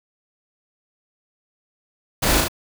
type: noise with echo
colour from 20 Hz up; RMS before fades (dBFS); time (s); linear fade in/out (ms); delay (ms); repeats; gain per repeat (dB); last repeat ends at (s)
pink; -20; 2.22-2.41; 10; 37; 2; -2; 2.484
effects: none